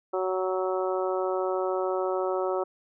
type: harmonic tone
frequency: 186.4 Hz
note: F#3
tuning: 13 cents sharp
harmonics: 2 / 3 / 4 / 5 / 6 / 7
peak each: -28 / -30 / -34 / -37 / -39 / -36 dBFS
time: 0.13-2.64 s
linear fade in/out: 10 ms
effects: none